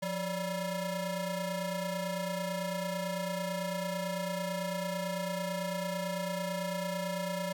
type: ring-modulated tone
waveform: 30% pulse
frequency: 383 Hz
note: G4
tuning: 40 cents flat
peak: -27 dBFS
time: 0.02-7.53 s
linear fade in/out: 10 ms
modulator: 206 Hz
effects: none